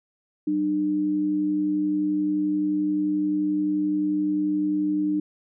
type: tone pair together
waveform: sine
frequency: 190.38 / 301.9 Hz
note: F#3 / D4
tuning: +50 / +48 cents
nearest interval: minor sixth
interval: 798 cents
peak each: -32 / -21 dBFS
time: 0.47-5.2 s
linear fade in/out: 5 ms
effects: none